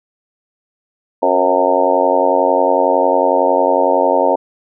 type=harmonic tone with a mistuned harmonic; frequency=91 Hz; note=F#2; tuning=28 cents flat; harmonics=3 / 4 / 5 / 6 / 7 / 8 / 9 / 10; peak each=-22 / -22 / -19 / -16 / -17 / -20 / -22 / -17 dBFS; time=1.22-4.36 s; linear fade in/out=10 ms; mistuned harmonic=5; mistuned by=+43 cents; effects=none